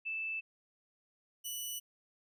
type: tone pair in turn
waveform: sine / 10% pulse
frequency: 2637 / 2960 Hz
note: E7 / F#7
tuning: 0 / 0 cents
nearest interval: major second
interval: 200 cents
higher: second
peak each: -35 / -30 dBFS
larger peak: second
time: 0.05-0.41 / 1.44-1.8 s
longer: neither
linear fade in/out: 20 ms
effects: none